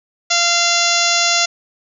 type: harmonic tone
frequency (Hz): 690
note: F5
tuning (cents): -21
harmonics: 1 / 2 / 3 / 4 / 5 / 6 / 7 / 8 / 9 / 10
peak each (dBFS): -22 / -22 / -22 / -22 / -22 / -22 / -22 / -22 / -22 / -22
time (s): 0.3-1.46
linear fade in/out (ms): 10
effects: none